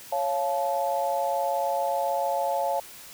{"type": "chord", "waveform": "sine", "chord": "Db augmented", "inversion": "none", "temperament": "just", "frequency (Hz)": [554.4, 693, 866.2], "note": ["Db5", "F5", "A5"], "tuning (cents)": [0, -14, -27], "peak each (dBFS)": -28, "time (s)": [0.12, 2.8], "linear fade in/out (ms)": 5, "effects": ["white hiss -45 dBFS RMS until 3.13 s"]}